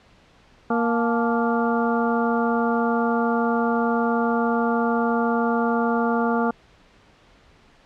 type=harmonic tone with a mistuned harmonic; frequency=233.5 Hz; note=A#3; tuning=3 cents sharp; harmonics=1 / 2 / 3 / 4 / 5 / 6; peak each=-22 / -25 / -27 / -28 / -29 / -30 dBFS; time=0.7-6.51 s; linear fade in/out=5 ms; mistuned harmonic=4; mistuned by=-110 cents; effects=pink hiss -54 dBFS RMS until 7.85 s + low-pass 4000 Hz 12 dB/octave